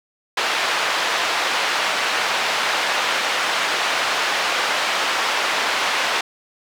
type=band-pass noise; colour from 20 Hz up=pink; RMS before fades=-21 dBFS; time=0.37-6.21 s; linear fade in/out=5 ms; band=810 to 4000 Hz; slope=12 dB/octave; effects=none